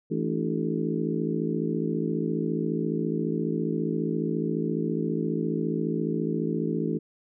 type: harmonic tone with a mistuned harmonic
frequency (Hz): 54.6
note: A1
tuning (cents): -13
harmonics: 3 / 4 / 5 / 6 / 7 / 8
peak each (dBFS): -30 / -31 / -32 / -33 / -33 / -34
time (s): 0.1-6.99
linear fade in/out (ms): 20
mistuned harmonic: 5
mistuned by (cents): +94
effects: none